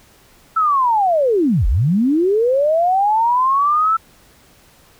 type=linear two-way sweep; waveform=sine; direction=down then up; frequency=1336 to 37.15 to 1336 Hz; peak=-12 dBFS; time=0.56-3.97 s; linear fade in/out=10 ms; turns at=1.67 s; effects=pink hiss -50 dBFS RMS until 4.99 s